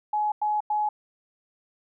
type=tone bursts; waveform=sine; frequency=844 Hz; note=G#5; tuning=28 cents sharp; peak=-22 dBFS; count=3; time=0.13-0.89 s; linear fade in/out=5 ms; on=190 ms; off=95 ms; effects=none